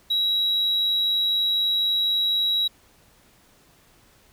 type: tone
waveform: triangle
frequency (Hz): 3872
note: B7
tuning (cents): -35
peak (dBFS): -17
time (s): 0.1-2.68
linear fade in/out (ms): 10
effects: tanh soft clip ceiling -15 dBFS + pink hiss -57 dBFS RMS until 4.32 s